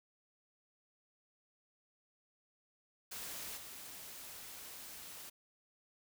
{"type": "noise with level steps", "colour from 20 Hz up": "white", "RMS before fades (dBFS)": [-45, -50], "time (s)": [3.11, 5.3], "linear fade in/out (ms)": 10, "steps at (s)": 3.56, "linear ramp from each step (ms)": 20, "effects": []}